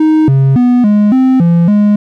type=tone with pitch steps; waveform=triangle; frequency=312.3 / 135.3 / 245.9 / 208 / 260.1 / 170.1 / 207.3 Hz; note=D#4 / C#3 / B3 / G#3 / C4 / F3 / G#3; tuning=+7 / -42 / -7 / +3 / -10 / -45 / -3 cents; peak=-3 dBFS; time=0-1.96 s; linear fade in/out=5 ms; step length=280 ms; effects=none